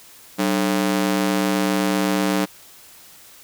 sawtooth ring-modulated tone, 244.5 Hz, B3, 17 cents flat, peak -11 dBFS, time 0.38-2.46 s, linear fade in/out 20 ms, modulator 54 Hz, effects white hiss -46 dBFS RMS until 3.43 s

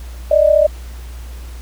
sine tone pair together, 587.4 / 622.3 Hz, D5 / D#5, 0 / 0 cents, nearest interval minor second, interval 100 cents, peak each -11 dBFS, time 0.31-0.67 s, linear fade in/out 5 ms, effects added 60 Hz sine -28 dBFS peak until 1.61 s + pink hiss -42 dBFS RMS until 1.61 s

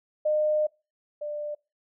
sine tone pair in turn, 609 / 593.7 Hz, D#5 / D5, -37 / +19 cents, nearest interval unison, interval 44 cents, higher first, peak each -21 / -30 dBFS, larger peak first, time 0.25-0.67 / 1.21-1.55 s, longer first, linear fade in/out 10 ms, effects noise-tail reverb RT60 0.3 s tail -25 dB re dry

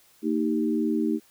sine chord, Eb major, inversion second, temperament equal with one note detuned, 229.2 / 311.1 / 392 Hz, Bb3 / Eb4 / G4, -29 / 0 / 0 cents, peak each -26 / -25 / -30 dBFS, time 0.22-1.2 s, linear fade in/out 50 ms, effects white hiss -59 dBFS RMS until 1.3 s

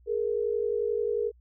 sine tone pair together, 419.2 / 470.5 Hz, G#4 / A#4, +16 / +16 cents, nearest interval major second, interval 200 cents, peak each -28 dBFS, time 0.06-1.32 s, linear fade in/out 50 ms, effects added 60 Hz sine -55 dBFS peak until 1.4 s

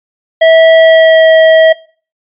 square tone with pitch glide, 650 to 642.5 Hz, E5 to E5, -24 to -45 cents, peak -3 dBFS, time 0.41-1.73 s, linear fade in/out 10 ms, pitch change -21 cents, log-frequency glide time 0.75-1.28 s, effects noise-tail reverb RT60 0.4 s tail -20 dB re dry + resampled to 8000 Hz

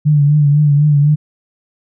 sine tone with vibrato, 146.83 Hz, D3, in tune, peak -7 dBFS, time 0.05-1.16 s, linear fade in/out 20 ms, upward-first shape triangle, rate 4 Hz, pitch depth 60 cents each way, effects none

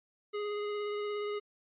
square tone with vibrato, 415.3 Hz, G#4, in tune, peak -34 dBFS, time 0.33-1.4 s, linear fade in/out 20 ms, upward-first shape triangle, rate 17 Hz, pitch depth 14 cents each way, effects resampled to 8000 Hz

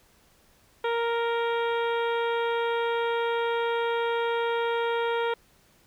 harmonic tone, 466.2 Hz, A#4, in tune, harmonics 1 / 2 / 3 / 4 / 5 / 6 / 7 / 8, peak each -26 / -30 / -34 / -39 / -40 / -46 / -41 / -46 dBFS, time 0.84-5.34 s, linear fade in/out 5 ms, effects pink hiss -61 dBFS RMS until 5.86 s

